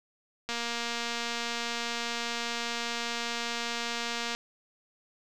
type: click train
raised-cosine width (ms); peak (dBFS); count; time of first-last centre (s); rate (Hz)
0.2; -16; 908; 0.49-4.35; 235
effects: none